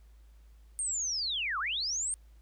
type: linear two-way sweep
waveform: sine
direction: down then up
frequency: 8820 to 1055 to 8820 Hz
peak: -30 dBFS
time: 0.79-2.14 s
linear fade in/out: 0 ms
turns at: 1.59 s
effects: added 54 Hz sine -53 dBFS peak until 2.41 s + pink hiss -71 dBFS RMS until 2.41 s